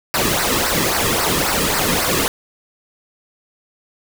pink noise with flanger, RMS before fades -18 dBFS, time 0.14-2.28 s, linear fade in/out 0 ms, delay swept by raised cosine 0.29 to 1.39 ms, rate 3.7 Hz, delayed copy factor -0.7, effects none

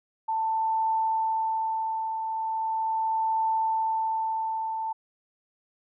sine tone with tremolo, 888 Hz, A5, 16 cents sharp, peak -22 dBFS, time 0.28-4.93 s, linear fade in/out 10 ms, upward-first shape triangle, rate 0.39 Hz, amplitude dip 50%, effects none

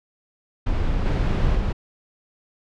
brown noise with level steps, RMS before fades -22 / -19 / -22 dBFS, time 0.66-1.73 s, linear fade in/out 10 ms, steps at 1.05 / 1.55 s, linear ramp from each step 10 ms, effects low-pass 4000 Hz 12 dB/octave

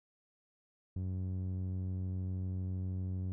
sawtooth tone with low-pass filter, 92.7 Hz, F#2, 4 cents sharp, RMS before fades -37 dBFS, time 0.96-3.32 s, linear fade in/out 0 ms, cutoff 200 Hz, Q 0.67, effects none

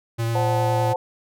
square tone with vibrato, 115 Hz, A#2, 23 cents flat, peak -22 dBFS, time 0.18-0.94 s, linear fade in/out 20 ms, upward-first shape sine, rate 9.8 Hz, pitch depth 12 cents each way
sine chord, F# diminished, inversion second, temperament equal, 523.3 / 740 / 880 Hz, C5 / F#5 / A5, 0 / 0 / 0 cents, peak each -24 / -27 / -25 dBFS, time 0.35-0.96 s, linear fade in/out 2 ms
effects none

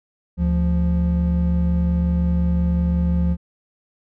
triangle tone pair together, 73.42 / 174.62 Hz, D2 / F3, 0 / 0 cents, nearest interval octave + minor third, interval 1500 cents, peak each -17 dBFS, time 0.37-3.37 s, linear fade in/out 50 ms, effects none

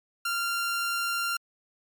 sawtooth tone, 1386 Hz, F6, 14 cents flat, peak -23 dBFS, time 0.25-1.37 s, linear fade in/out 5 ms, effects MP3 96 kbps

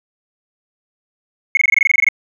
sine tone bursts, 2180 Hz, C#7, 29 cents flat, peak -7 dBFS, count 13, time 1.55-2.087 s, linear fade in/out 2 ms, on 21 ms, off 22 ms, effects tanh soft clip ceiling -3 dBFS + 8-bit

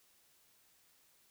silence, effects white hiss -69 dBFS RMS until 1.3 s

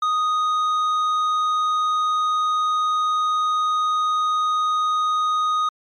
sine tone with tanh clipping, 1244 Hz, D#6, 1 cent flat, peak -19 dBFS, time 0.02-5.69 s, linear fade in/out 5 ms, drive 7 dB, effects MP3 64 kbps

